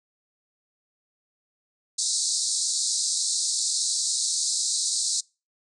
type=band-pass noise; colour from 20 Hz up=white; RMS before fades=-26 dBFS; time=1.98-5.21 s; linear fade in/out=10 ms; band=3900 to 9000 Hz; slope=96 dB/octave; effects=noise-tail reverb RT60 0.3 s tail -26 dB re dry